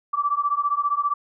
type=beating tone pair; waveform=sine; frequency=1153 / 1168 Hz; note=D6 / D6; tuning=-32 / -10 cents; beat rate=15 Hz; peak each=-23 dBFS; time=0.13-1.14 s; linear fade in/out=10 ms; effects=none